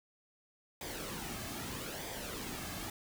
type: noise with flanger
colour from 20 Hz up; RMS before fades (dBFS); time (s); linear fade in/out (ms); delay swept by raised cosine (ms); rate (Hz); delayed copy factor
pink; -42; 0.81-2.9; 2; 0.72 to 2.12; 0.79; -0.55
effects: none